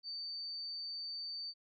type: tone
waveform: sine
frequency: 4582 Hz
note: D8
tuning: 44 cents flat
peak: -40 dBFS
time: 0.03-1.54 s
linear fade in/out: 50 ms
effects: none